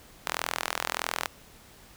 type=tone with high-pass filter; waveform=sawtooth; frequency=41.58 Hz; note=E1; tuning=16 cents sharp; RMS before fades=-33 dBFS; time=0.26-1.28 s; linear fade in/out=10 ms; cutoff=1000 Hz; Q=0.89; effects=pink hiss -53 dBFS RMS until 1.96 s